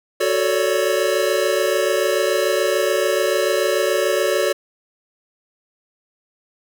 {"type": "chord", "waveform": "square", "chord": "D major seventh", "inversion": "first", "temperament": "equal with one note detuned", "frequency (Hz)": [370, 440, 554.4, 581.3], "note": ["F#4", "A4", "C#5", "D5"], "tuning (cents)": [0, 0, 0, -18], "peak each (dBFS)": -23, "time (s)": [0.2, 4.53], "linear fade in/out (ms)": 10, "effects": []}